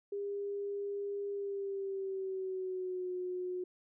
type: tone with pitch glide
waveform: sine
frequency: 403.1 to 363.3 Hz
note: G4 to F#4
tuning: +48 to -32 cents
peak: -35 dBFS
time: 0.12-3.64 s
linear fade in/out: 5 ms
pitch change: -180 cents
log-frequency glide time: 1.31-3.11 s
effects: none